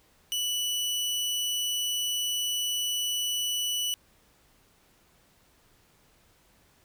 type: tone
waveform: sawtooth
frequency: 2960 Hz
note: F#7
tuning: in tune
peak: -24 dBFS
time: 0.32-3.94 s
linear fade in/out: 0 ms
effects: pink hiss -63 dBFS RMS until 6.84 s